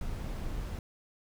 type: noise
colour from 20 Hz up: brown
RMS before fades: -36 dBFS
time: 0.01-0.79 s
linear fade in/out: 2 ms
effects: none